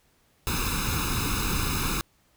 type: noise with comb filter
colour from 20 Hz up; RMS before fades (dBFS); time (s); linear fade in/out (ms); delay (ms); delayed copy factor
pink; -27; 0.47-2.01; 0; 0.78; +0.95
effects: pink hiss -65 dBFS RMS until 2.36 s